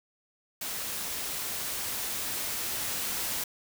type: noise with level ramp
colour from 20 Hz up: white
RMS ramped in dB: -35 to -32 dBFS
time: 0.61-3.44 s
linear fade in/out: 5 ms
effects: none